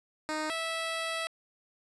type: tone pair in turn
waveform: 10% pulse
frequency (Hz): 309.2 / 655.2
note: D#4 / E5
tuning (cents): -11 / -11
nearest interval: octave + minor second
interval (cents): 1300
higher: second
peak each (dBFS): -23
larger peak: neither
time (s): 0.29-0.5 / 0.5-1.27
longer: second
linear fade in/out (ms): 0
effects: resampled to 22050 Hz + 10-bit